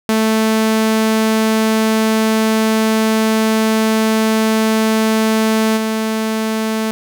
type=tone with level steps; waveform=sawtooth; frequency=220 Hz; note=A3; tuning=in tune; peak=-8 / -12 dBFS; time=0.09-6.91 s; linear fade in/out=0 ms; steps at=5.76 s; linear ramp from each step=20 ms; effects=none